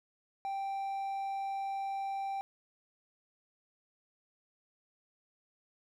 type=tone; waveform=triangle; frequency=784 Hz; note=G5; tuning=in tune; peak=-32 dBFS; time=0.45-2.41 s; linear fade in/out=0 ms; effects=none